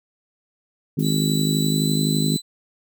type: harmonic tone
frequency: 51.8 Hz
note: G#1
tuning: 4 cents flat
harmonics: 3 / 4 / 5 / 6 / 7 / 8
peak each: -21 / -25 / -24 / -33 / -32 / -35 dBFS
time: 0.97-2.37 s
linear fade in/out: 10 ms
type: noise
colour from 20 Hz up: violet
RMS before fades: -37 dBFS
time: 0.99-2.38 s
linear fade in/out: 5 ms
type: tone with pitch glide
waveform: 30% pulse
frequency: 3951 to 4002 Hz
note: B7 to B7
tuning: 0 to +22 cents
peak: -23 dBFS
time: 1.02-2.42 s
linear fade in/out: 50 ms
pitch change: +22 cents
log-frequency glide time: 1.61-1.95 s
effects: none